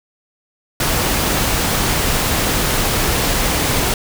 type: noise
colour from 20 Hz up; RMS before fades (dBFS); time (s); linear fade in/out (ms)
pink; -17; 0.8-3.94; 2
effects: none